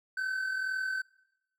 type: tone pair together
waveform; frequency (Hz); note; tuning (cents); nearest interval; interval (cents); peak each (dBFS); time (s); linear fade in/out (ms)
triangle; 1526 / 1568; G6 / G6; -47 / 0; unison; 47; -29 / -38; 0.17-1.02; 5
effects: noise-tail reverb RT60 0.9 s tail -23 dB re dry